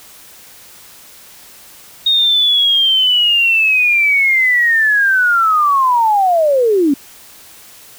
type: linear sweep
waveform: sine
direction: down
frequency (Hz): 3729 to 264.9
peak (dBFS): -9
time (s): 2.06-6.94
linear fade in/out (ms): 5
effects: white hiss -40 dBFS RMS until 7.98 s